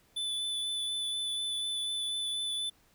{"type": "tone with vibrato", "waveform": "square", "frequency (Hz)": 3492, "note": "A7", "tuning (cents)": -14, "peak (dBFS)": -32, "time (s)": [0.16, 2.7], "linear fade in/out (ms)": 10, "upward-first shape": "sine", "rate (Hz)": 4.1, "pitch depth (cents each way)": 12, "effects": ["pink hiss -66 dBFS RMS until 2.94 s"]}